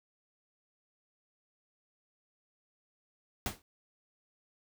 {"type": "noise with exponential decay", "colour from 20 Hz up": "pink", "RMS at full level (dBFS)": -31, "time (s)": [3.46, 3.62], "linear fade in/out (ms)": 1, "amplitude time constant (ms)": 33, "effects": []}